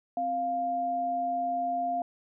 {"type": "tone pair together", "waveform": "sine", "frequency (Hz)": [262.2, 700], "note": ["C4", "F5"], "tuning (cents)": [4, 4], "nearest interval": "octave + perfect fourth", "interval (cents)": 1700, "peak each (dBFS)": [-38, -27], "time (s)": [0.17, 2.02], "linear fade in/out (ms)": 2, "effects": []}